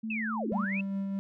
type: tone with vibrato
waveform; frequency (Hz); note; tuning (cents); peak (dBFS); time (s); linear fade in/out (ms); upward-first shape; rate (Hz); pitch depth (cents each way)
sine; 220.4; A3; +3; -32; 0.03-0.65; 10; sine; 7.7; 10
type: linear two-way sweep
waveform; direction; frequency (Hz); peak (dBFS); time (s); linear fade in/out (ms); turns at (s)
sine; down then up; 2706 to 231.1 to 2706; -32; 0.1-0.81; 5; 0.48
type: tone with tremolo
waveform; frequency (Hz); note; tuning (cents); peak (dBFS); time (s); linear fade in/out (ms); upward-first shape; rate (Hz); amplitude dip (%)
triangle; 196; G3; 0; -27; 0.52-1.19; 0; sine; 4.9; 25
effects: none